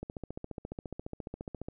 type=click train; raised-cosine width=2 ms; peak=-25 dBFS; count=25; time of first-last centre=0.03-1.685 s; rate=14.5 Hz; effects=none